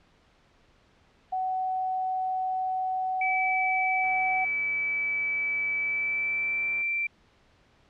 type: tone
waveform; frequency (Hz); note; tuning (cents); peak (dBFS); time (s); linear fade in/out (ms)
sine; 749; F#5; +21; -26; 1.32-4.45; 10
type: tone with pitch glide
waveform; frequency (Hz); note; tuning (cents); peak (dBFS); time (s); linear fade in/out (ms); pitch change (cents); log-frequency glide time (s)
sine; 2301 to 2348; D7 to D7; -36 to -1; -25; 3.21-7.07; 5; +35; 5.79-6.81
type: click train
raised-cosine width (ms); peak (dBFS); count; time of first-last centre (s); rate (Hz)
0.5; -35; 370; 4.04-6.814; 133
effects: pink hiss -62 dBFS RMS until 7.89 s + low-pass 4000 Hz 12 dB/octave